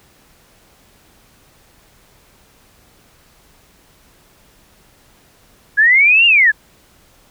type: linear two-way sweep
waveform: sine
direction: up then down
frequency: 1639 to 2838 to 1639 Hz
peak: -7 dBFS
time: 5.77-6.52 s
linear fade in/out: 20 ms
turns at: 6.26 s
effects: pink hiss -51 dBFS RMS until 7.3 s